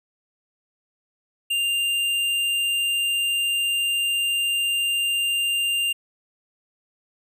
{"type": "tone with hard clipping", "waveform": "triangle", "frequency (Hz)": 2794, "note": "F7", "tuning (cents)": 0, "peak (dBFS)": -22, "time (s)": [1.5, 5.93], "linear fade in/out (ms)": 10, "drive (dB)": 14, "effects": []}